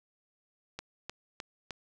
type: click train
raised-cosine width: 0.2 ms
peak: -21 dBFS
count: 4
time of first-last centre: 0.79-1.707 s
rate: 3.27 Hz
effects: none